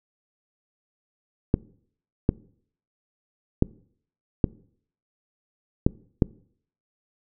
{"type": "clicks", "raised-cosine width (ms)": 3, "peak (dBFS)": -4, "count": 6, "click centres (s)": [1.541, 2.291, 3.624, 4.442, 5.865, 6.222], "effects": ["noise-tail reverb RT60 0.6 s tail -23 dB re dry"]}